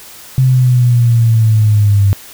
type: linear sweep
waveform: sine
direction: down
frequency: 131.5 to 98 Hz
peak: -6 dBFS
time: 0.38-2.13 s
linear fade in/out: 0 ms
effects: white hiss -35 dBFS RMS until 2.33 s